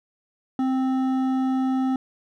triangle tone with hard clipping, 261.6 Hz, C4, in tune, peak -22 dBFS, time 0.59-1.96 s, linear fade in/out 2 ms, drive 13 dB, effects none

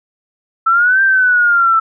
sine exponential two-way sweep, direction up then down, 1318.5 to 1584 to 1318.5 Hz, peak -8 dBFS, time 0.66-1.8 s, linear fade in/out 10 ms, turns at 1.02 s, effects none

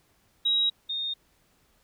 sine tone pair in turn, 3825 / 3679 Hz, A#7 / A#7, +44 / -24 cents, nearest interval minor second, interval 68 cents, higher first, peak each -21 / -28 dBFS, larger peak first, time 0.45-0.7 / 0.89-1.14 s, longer neither, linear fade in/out 10 ms, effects pink hiss -66 dBFS RMS until 1.83 s

